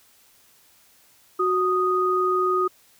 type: tone pair together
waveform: sine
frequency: 369 / 1242 Hz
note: F#4 / D#6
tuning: -5 / -3 cents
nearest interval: octave + major sixth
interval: 2102 cents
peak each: -22 / -21 dBFS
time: 1.39-2.68 s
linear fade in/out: 10 ms
effects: white hiss -57 dBFS RMS until 2.99 s